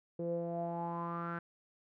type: tone with low-pass filter sweep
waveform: sawtooth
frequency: 170 Hz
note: F3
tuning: 46 cents flat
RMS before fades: -38 dBFS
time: 0.19-1.39 s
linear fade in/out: 5 ms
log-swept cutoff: 450 to 1500 Hz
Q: 7.6
effects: none